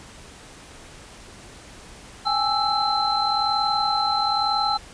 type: tone cluster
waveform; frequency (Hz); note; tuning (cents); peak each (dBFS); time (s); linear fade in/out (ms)
sine; 802 / 843 / 1321 / 4079; G5 / G#5 / E6 / C8; +39 / +26 / +3 / -45; -25; 2.25-4.78; 20
effects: pink hiss -44 dBFS RMS until 4.93 s + resampled to 22050 Hz